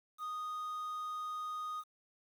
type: tone with quantisation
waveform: triangle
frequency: 1240 Hz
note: D#6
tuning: 6 cents flat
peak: -36 dBFS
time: 0.18-1.84 s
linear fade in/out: 50 ms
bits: 10
effects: none